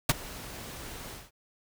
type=noise with ADSR envelope; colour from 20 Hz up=pink; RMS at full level=-19 dBFS; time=0.09-1.31 s; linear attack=6 ms; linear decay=27 ms; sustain=-23 dB; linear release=190 ms; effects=none